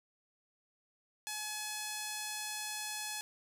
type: tone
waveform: 5% pulse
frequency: 850 Hz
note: G#5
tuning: 40 cents sharp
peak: -26 dBFS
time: 1.27-3.21 s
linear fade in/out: 0 ms
effects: none